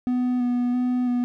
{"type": "tone with vibrato", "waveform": "triangle", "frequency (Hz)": 246.9, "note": "B3", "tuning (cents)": 0, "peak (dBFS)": -18, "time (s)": [0.07, 1.24], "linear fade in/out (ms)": 0, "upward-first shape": "square", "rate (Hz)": 1.5, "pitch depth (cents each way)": 15, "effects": []}